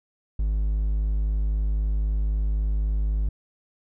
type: tone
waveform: triangle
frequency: 51.91 Hz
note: G#1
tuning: in tune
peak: -19 dBFS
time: 0.39-3.29 s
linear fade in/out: 5 ms
effects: none